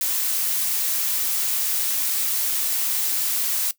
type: noise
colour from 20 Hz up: blue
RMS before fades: -23 dBFS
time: 0.01-3.71 s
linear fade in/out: 2 ms
effects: noise-tail reverb RT60 0.1 s tail -17 dB re dry